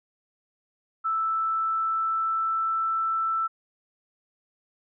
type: tone with pitch glide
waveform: sine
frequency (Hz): 1318.5 to 1326.9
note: E6 to E6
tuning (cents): 0 to +11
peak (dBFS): -23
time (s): 1.04-3.48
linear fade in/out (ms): 20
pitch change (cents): +11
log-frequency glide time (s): 1.16-2.9
effects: none